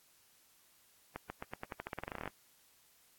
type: accelerating click train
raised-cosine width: 0.5 ms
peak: -24 dBFS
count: 19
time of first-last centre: 1.16-2.277 s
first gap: 140 ms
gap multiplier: 0.89
effects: white hiss -67 dBFS RMS until 3.18 s + AAC 64 kbps